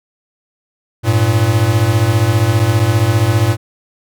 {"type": "beating tone pair", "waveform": "square", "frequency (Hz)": [99.9, 114.9], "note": ["G2", "A#2"], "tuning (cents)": [33, -25], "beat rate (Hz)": 15, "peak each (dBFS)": [-15, -13], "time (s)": [1.03, 3.57], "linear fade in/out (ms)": 50, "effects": []}